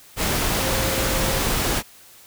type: tone in noise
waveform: sine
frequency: 530 Hz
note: C5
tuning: 22 cents sharp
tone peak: -29 dBFS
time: 0.56-1.42 s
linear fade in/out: 50 ms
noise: pink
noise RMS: -22 dBFS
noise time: 0.16-1.83 s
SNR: -10 dB
effects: white hiss -48 dBFS RMS until 2.26 s